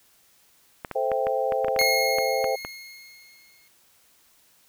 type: clicks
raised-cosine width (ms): 0.5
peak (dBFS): -16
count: 12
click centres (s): 0.848 / 0.913 / 1.117 / 1.269 / 1.522 / 1.646 / 1.683 / 1.763 / 1.814 / 2.185 / 2.443 / 2.649
type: chord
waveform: sine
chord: A minor seventh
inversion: none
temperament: equal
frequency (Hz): 440 / 523.3 / 659.3 / 784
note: A4 / C5 / E5 / G5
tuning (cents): 0 / 0 / 0 / 0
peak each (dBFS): -30 / -25 / -30 / -28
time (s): 0.95-2.56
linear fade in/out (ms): 10
type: tone with exponential decay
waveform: 25% pulse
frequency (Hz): 2155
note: C#7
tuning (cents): -49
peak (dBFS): -15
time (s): 1.79-3.68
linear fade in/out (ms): 0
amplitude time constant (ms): 410
effects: white hiss -60 dBFS RMS until 4.68 s